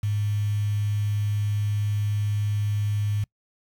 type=tone with quantisation; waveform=sine; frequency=103.83 Hz; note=G#2; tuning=in tune; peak=-22 dBFS; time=0.03-3.24 s; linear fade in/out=5 ms; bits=7; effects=noise-tail reverb RT60 0.1 s tail -25 dB re dry